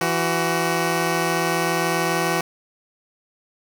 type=tone pair together; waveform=10% pulse; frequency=167.4 / 375.1 Hz; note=E3 / F#4; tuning=+27 / +24 cents; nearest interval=octave + major second; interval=1397 cents; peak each=-14 dBFS; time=0.01-2.41 s; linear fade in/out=2 ms; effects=none